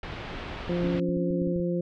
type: low-pass noise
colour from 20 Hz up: pink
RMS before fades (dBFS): -37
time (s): 0.03-1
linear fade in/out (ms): 2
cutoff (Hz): 3600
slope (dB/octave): 24
type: clicks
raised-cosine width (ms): 5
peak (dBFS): -27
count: 11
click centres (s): 0.68 / 0.836 / 0.869 / 0.949 / 1.09 / 1.169 / 1.307 / 1.418 / 1.474 / 1.561 / 1.599
type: harmonic tone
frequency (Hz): 174.61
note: F3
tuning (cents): 0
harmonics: 1 / 2 / 3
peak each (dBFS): -27 / -30 / -32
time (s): 0.69-1.81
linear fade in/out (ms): 5
type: tone with tremolo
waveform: sine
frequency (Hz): 279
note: C#4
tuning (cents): +11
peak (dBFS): -29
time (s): 0.83-1.53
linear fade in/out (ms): 10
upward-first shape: sine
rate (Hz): 16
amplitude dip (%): 45
effects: none